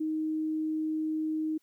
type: tone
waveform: sine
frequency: 312.7 Hz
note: D#4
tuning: 9 cents sharp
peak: -28 dBFS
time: 0-1.58 s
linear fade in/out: 10 ms
effects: white hiss -73 dBFS RMS until 1.62 s